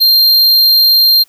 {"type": "tone", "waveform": "square", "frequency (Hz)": 4186, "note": "C8", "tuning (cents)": 0, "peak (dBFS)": -6, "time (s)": [0, 1.24], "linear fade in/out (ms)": 20, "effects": ["white hiss -51 dBFS RMS until 1.28 s"]}